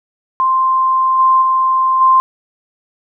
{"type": "tone with level steps", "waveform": "sine", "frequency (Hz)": 1046.5, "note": "C6", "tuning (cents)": 0, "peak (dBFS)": [-10, -7, -10, -6], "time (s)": [0.4, 2.2], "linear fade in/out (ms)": 0, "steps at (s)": [1.18, 1.41, 2], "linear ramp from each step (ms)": 20, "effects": []}